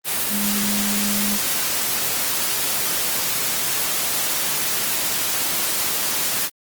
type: tone in noise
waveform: sine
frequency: 205.5 Hz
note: G#3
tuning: 18 cents flat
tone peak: -23 dBFS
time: 0.29-1.39 s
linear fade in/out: 50 ms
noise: white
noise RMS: -22 dBFS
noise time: 0.04-6.5 s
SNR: -4 dB
effects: high-pass 100 Hz 12 dB/octave + Opus 24 kbps